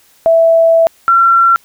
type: tone pair in turn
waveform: sine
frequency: 659.3 / 1361.2 Hz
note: E5 / F6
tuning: 0 / -45 cents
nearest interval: octave + minor second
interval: 1255 cents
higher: second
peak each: -5 dBFS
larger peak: neither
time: 0.26-0.87 / 1.08-1.56 s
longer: first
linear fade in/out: 0 ms
effects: white hiss -49 dBFS RMS until 1.64 s